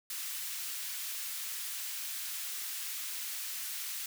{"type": "high-pass noise", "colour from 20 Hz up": "white", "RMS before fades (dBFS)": -39, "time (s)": [0.1, 4.06], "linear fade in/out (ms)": 2, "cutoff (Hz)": 1700, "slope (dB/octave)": 12, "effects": []}